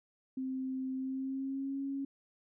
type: tone with pitch glide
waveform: sine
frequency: 261.6 to 274.8 Hz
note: C4 to C#4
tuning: 0 to -15 cents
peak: -34 dBFS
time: 0.37-2.05 s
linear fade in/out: 5 ms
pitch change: +85 cents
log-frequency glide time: 0.95-1.81 s
effects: none